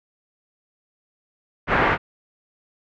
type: low-pass noise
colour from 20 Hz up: white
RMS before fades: -19 dBFS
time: 1.67-1.98 s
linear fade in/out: 50 ms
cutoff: 1900 Hz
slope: 24 dB/octave
effects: none